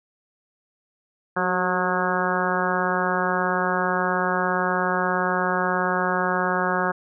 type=harmonic tone with a mistuned harmonic; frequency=181.7 Hz; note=F#3; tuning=31 cents flat; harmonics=1 / 2 / 3 / 4 / 5 / 6 / 7 / 8 / 9; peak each=-29 / -29 / -29 / -29 / -29 / -29 / -29 / -29 / -29 dBFS; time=1.36-6.92 s; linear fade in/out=10 ms; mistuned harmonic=2; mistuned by=+41 cents; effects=none